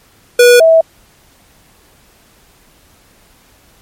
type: tone pair in turn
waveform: square / sine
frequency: 486.1 / 650.9 Hz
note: B4 / E5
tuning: -28 / -22 cents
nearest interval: perfect fourth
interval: 506 cents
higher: second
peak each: -3 dBFS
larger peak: neither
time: 0.39-0.6 / 0.6-0.81 s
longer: neither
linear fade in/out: 5 ms
effects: pink hiss -48 dBFS RMS until 3.81 s + MP3 64 kbps